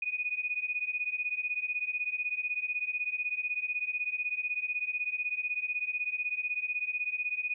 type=beating tone pair; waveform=sine; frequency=2468 / 2484 Hz; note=D#7 / D#7; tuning=-15 / -3 cents; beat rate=16 Hz; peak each=-34 / -33 dBFS; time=0.02-7.54 s; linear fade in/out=5 ms; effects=none